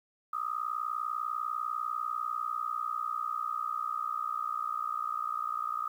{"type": "tone with amplitude modulation", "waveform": "sine", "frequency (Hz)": 1244.5, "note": "D#6", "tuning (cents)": 0, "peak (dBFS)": -27, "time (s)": [0.33, 5.88], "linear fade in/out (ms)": 5, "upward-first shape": "sine", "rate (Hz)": 60.1, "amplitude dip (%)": 95, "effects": ["10-bit"]}